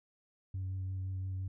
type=tone with vibrato; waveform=sine; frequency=94.3 Hz; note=F#2; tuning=33 cents sharp; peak=-33 dBFS; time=0.54-1.48 s; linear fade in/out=5 ms; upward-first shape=sine; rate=5.8 Hz; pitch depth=12 cents each way; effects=tanh soft clip ceiling -33 dBFS